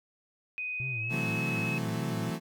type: tone with pitch glide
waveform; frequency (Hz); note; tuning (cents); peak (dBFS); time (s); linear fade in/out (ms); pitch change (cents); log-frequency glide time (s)
sine; 2498 to 2571; D#7 to E7; +6 to -44; -32; 0.58-1.78; 0; +50; 0.98-1.05
type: tone with vibrato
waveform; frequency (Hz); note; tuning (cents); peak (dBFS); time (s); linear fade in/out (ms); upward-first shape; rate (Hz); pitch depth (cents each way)
triangle; 121.3; B2; -31; -33; 0.8-2.3; 0; sine; 3.4; 160
type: chord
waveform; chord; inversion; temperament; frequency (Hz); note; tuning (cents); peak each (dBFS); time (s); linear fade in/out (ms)
35% pulse; F# half-diminished seventh; third; equal; 164.81 / 185 / 220 / 261.6; E3 / F#3 / A3 / C4; 0 / 0 / 0 / 0; -33 / -37 / -35 / -39; 1.09-2.4; 50
effects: none

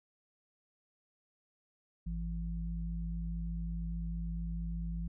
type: tone pair together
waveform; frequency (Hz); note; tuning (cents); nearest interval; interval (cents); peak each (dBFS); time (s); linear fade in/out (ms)
sine; 53.2 / 168.4; G#1 / E3; +42 / +37; octave + minor sixth; 1995; -36 / -39; 2.06-5.08; 10
effects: none

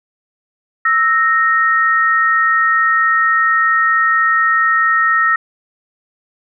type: tone pair together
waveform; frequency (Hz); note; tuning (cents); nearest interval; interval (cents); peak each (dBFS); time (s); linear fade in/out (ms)
sine; 1314 / 1858.3; E6 / A#6; -6 / -6; tritone; 600; -13; 0.85-5.36; 5
effects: none

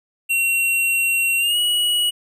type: tone with pitch glide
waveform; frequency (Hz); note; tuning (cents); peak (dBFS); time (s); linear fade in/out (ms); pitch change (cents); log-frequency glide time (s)
square; 2737 to 2917; F7 to F#7; -36 to -25; -17; 0.29-2.11; 20; +111; 1.38-1.58
effects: none

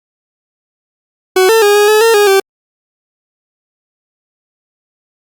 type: tone with pitch steps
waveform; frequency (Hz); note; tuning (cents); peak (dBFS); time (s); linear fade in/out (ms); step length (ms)
40% pulse; 373.3 / 448.5 / 410 / 413.9 / 428.4 / 456.2 / 411.7 / 388.8; F#4 / A4 / G#4 / G#4 / A4 / A#4 / G#4 / G4; +15 / +33 / -22 / -6 / -46 / -37 / -15 / -14; -5; 1.36-2.4; 5; 130
effects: Opus 48 kbps

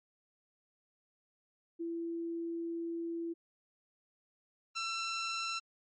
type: tone pair in turn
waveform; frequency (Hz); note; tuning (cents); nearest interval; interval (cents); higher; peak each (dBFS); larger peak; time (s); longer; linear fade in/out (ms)
sine / 15% pulse; 335.3 / 1344.4; E4 / E6; +30 / +34; 2 octaves; 2404; second; -35 / -28; second; 1.79-3.34 / 4.75-5.6; first; 20
effects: MP3 32 kbps

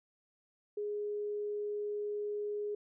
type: tone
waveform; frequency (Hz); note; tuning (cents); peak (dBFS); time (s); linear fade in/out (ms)
sine; 415.3; G#4; 0; -34; 0.77-2.75; 5
effects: none

